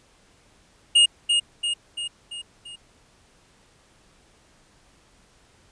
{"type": "tone with echo", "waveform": "square", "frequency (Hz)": 2849, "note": "F7", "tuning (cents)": 34, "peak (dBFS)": -13, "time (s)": [0.95, 1.06], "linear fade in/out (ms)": 10, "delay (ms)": 340, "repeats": 5, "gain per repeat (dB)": -5, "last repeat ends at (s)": 2.76, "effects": ["pink hiss -58 dBFS RMS until 5.71 s", "resampled to 22050 Hz"]}